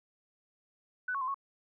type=tone with pitch steps; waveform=sine; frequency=1495 / 1104 / 1030 / 1102 Hz; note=F#6 / C#6 / C6 / C#6; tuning=+17 / -7 / -28 / -11 cents; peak=-31 dBFS; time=1.08-1.344 s; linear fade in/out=5 ms; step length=66 ms; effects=none